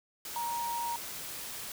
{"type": "tone in noise", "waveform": "sine", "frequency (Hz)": 941, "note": "A#5", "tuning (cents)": 16, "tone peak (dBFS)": -32, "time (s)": [0.36, 0.96], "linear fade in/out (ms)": 2, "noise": "white", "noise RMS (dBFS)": -41, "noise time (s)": [0.25, 1.72], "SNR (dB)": 6, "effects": []}